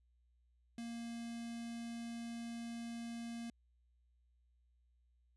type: tone with notch filter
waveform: square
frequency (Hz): 233.1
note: A#3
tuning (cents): 0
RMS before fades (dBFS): -45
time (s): 0.78-3.5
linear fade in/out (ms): 2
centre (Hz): 1000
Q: 0.87
effects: added 60 Hz sine -70 dBFS peak until 5.36 s + resampled to 24000 Hz